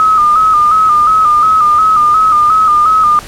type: tone with vibrato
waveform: sine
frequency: 1244.5 Hz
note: D#6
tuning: in tune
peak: -5 dBFS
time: 0-3.19 s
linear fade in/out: 0 ms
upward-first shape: square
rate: 2.8 Hz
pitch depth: 50 cents each way
effects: pink hiss -30 dBFS RMS until 3.27 s + low-pass 11000 Hz 12 dB/octave